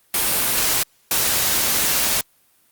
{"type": "noise bursts at uneven times", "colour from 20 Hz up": "white", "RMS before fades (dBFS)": -19, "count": 2, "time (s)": [[0.14, 0.83], [1.11, 2.21]], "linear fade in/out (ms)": 2, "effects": ["white hiss -59 dBFS RMS until 2.71 s", "Opus 32 kbps"]}